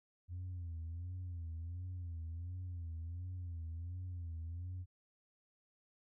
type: tone with vibrato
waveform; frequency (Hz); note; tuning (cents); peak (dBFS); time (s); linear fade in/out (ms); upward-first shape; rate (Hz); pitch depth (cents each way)
sine; 86.3; F2; -20; -39; 0.28-4.86; 50; sine; 1.4; 100
effects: tanh soft clip ceiling -39 dBFS